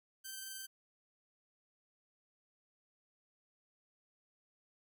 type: tone with amplitude modulation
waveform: 5% pulse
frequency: 1554 Hz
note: G6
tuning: 16 cents flat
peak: -32 dBFS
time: 0.24-0.67 s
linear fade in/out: 20 ms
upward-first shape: sine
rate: 22.5 Hz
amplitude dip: 25%
effects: none